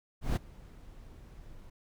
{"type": "noise with ADSR envelope", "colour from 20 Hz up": "brown", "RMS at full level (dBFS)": -26, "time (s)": [0.21, 1.7], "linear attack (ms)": 150, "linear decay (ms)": 17, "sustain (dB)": -24, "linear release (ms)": 6, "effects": []}